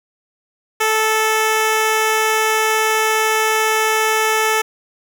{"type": "tone", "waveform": "10% pulse", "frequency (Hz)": 437.7, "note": "A4", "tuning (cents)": -9, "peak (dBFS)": -6, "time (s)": [0.8, 4.62], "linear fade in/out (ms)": 10, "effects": []}